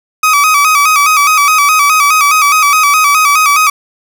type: tone with vibrato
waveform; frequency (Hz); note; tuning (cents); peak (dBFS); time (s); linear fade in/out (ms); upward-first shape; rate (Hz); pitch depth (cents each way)
30% pulse; 1202; D6; +40; -3; 0.23-3.7; 5; square; 4.8; 79
effects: none